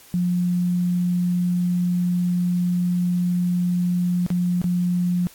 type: tone with dropouts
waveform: sine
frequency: 177.6 Hz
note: F3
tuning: 29 cents sharp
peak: -18 dBFS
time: 0.14-5.27 s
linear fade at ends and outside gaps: 0 ms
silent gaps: 4.264-4.303 / 4.616-4.642 s
effects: white hiss -48 dBFS RMS until 5.34 s + AAC 64 kbps